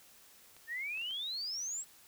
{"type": "clicks", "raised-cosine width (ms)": 0.2, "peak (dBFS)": -39, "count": 4, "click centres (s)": [0.566, 0.975, 1.016, 1.109]}
{"type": "exponential sweep", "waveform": "sine", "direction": "up", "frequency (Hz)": [1779, 7920], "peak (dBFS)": -36, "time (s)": [0.67, 1.85], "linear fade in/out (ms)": 50}
{"effects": ["white hiss -60 dBFS RMS until 2.07 s"]}